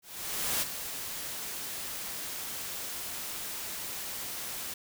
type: noise with ADSR envelope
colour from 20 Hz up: white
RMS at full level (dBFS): -29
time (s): 0.02-4.74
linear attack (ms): 600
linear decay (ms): 20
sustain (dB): -9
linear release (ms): 5
effects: none